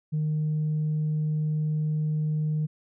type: tone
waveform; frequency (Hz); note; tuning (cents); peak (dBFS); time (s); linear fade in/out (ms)
sine; 153.5; D#3; -23; -22; 0.12-2.67; 20
effects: tanh soft clip ceiling -21 dBFS